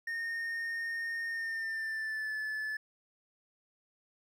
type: tone with pitch glide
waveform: triangle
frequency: 1838 to 1734.8 Hz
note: A#6 to A6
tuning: -25 to -25 cents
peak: -32 dBFS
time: 0.07-2.77 s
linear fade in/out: 5 ms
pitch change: -100 cents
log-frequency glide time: 1.28-2.35 s
effects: none